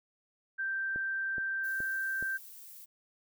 sine tone, 1568 Hz, G6, in tune, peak -31 dBFS, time 0.58-2.38 s, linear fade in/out 20 ms
click train, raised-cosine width 2 ms, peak -31 dBFS, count 4, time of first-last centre 0.96-2.226 s, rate 2.37 Hz
violet noise, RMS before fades -50 dBFS, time 1.63-2.86 s, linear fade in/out 20 ms
effects none

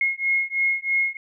sine beating tone pair, 2157 / 2160.1 Hz, C#7 / C#7, -48 / -45 cents, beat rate 3.1 Hz, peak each -23 dBFS, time 0.01-1.17 s, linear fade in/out 2 ms, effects none

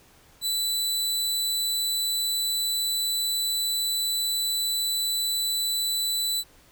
sawtooth tone, 3981 Hz, B7, 13 cents sharp, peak -21 dBFS, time 0.41-6.44 s, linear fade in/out 50 ms, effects pink hiss -56 dBFS RMS until 6.71 s

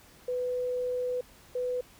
sine tone pair in turn, 498 / 498 Hz, B4 / B4, +14 / +14 cents, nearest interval unison, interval 0 cents, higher neither, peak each -28 dBFS, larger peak neither, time 0.28-1.21 / 1.55-1.81 s, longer first, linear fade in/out 5 ms, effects pink hiss -56 dBFS RMS until 1.99 s

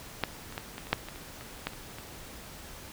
clicks, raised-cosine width 0.3 ms, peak -10 / -28 / -18 / -22 / -28 / -7 / -24 / -28 / -28 / -14 / -29 / -26 dBFS, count 12, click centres 0.237 / 0.525 / 0.579 / 0.781 / 0.87 / 0.93 / 1.086 / 1.159 / 1.41 / 1.67 / 1.734 / 1.985 s, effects pink hiss -46 dBFS RMS until 2.92 s

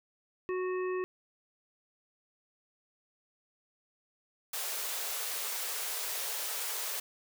harmonic tone, 368.3 Hz, F#4, 8 cents flat, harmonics 1 / 3 / 5 / 7, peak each -31 / -41 / -45 / -48 dBFS, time 0.49-1.04 s, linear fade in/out 0 ms
white high-pass noise, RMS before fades -36 dBFS, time 4.53-7 s, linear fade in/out 5 ms, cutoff 390 Hz, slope 96 dB/octave
effects none

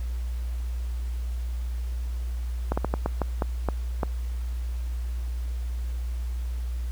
slowing click train, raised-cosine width 1 ms, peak -11 dBFS, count 9, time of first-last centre 2.72-4.032 s, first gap 55 ms, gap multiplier 1.3, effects added 60 Hz sine -27 dBFS peak until 6.91 s + pink hiss -51 dBFS RMS until 6.91 s

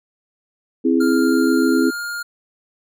sine chord, C augmented, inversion none, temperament equal, 261.6 / 329.6 / 415.3 Hz, C4 / E4 / G#4, 0 / 0 / 0 cents, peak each -16 / -17 / -21 dBFS, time 0.84-1.91 s, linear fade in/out 20 ms
square tone with pitch glide, 1400 to 1413 Hz, F6 to F6, +4 to +20 cents, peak -25 dBFS, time 1-2.23 s, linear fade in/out 10 ms, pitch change +16 cents, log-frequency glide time 1.8-1.99 s
effects none

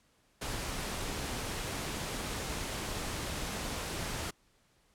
pink noise, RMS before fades -37 dBFS, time 0.41-4.31 s, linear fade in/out 10 ms, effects pink hiss -69 dBFS RMS until 4.94 s + low-pass 11000 Hz 12 dB/octave

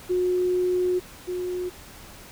sine tone pair in turn, 362.4 / 361 Hz, F#4 / F#4, -36 / -43 cents, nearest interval unison, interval 7 cents, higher first, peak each -20 / -26 dBFS, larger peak first, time 0.09-1 / 1.27-1.7 s, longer first, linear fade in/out 20 ms, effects pink hiss -45 dBFS RMS until 2.31 s

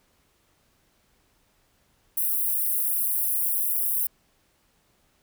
white high-pass noise, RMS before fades -25 dBFS, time 2.17-4.07 s, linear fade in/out 5 ms, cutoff 10000 Hz, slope 48 dB/octave, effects pink hiss -66 dBFS RMS until 5.22 s

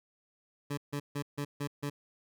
20% pulse tone bursts, 143.8 Hz, D3, 36 cents flat, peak -28 dBFS, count 6, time 0.7-1.9 s, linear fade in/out 10 ms, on 75 ms, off 150 ms, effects none

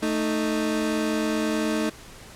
30% pulse tone pair together, 221.2 / 311.1 Hz, A3 / D#4, +9 / 0 cents, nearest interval tritone, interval 591 cents, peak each -23 / -23 dBFS, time 0.02-1.9 s, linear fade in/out 10 ms, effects pink hiss -45 dBFS RMS until 2.35 s + low-pass 11000 Hz 12 dB/octave

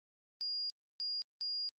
sine tone bursts at uneven times, 4839 Hz, D#8, 49 cents flat, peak -35 dBFS, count 3, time 0.41-0.7 / 1-1.22 / 1.41-1.69 s, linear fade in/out 0 ms, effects Opus 32 kbps

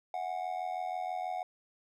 triangle tone with amplitude modulation, 733 Hz, F#5, 16 cents flat, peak -28 dBFS, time 0.14-1.43 s, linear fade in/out 2 ms, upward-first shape sine, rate 86.2 Hz, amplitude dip 80%, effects none

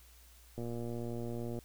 click train, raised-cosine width 2 ms, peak -28 dBFS, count 120, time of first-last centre 0.58-1.588 s, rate 118 Hz, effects added 60 Hz sine -58 dBFS peak until 1.64 s + white hiss -62 dBFS RMS until 1.64 s

